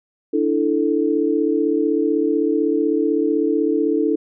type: chord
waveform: sine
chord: D suspended second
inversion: none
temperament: equal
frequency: 293.7 / 329.6 / 440 Hz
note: D4 / E4 / A4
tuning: 0 / 0 / 0 cents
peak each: -20 dBFS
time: 0.33-4.16 s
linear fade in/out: 10 ms
effects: none